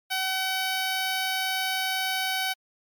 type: tone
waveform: 10% pulse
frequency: 758 Hz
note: F#5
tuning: 42 cents sharp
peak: -17 dBFS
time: 0.1-2.54 s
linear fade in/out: 20 ms
effects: MP3 96 kbps